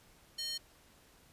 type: tone with high-pass filter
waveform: square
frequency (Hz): 616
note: D#5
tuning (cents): -17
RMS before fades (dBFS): -39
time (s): 0.38-0.58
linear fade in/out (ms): 10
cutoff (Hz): 3900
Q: 5.3
effects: pink hiss -63 dBFS RMS until 1.32 s + resampled to 32000 Hz